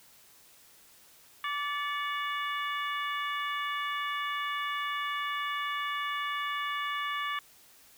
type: harmonic tone with a mistuned harmonic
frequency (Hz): 580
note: D5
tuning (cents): -22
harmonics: 2 / 3 / 4 / 5 / 6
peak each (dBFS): -33 / -37 / -39 / -41 / -43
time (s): 1.44-7.39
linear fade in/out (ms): 2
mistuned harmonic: 4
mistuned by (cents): -65
effects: white hiss -58 dBFS RMS until 7.97 s